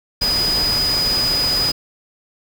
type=tone in noise; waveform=sine; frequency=4962 Hz; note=D#8; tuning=6 cents flat; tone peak=-16 dBFS; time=0.21-1.72 s; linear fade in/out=10 ms; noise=pink; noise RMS=-25 dBFS; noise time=0.21-1.72 s; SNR=+6 dB; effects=none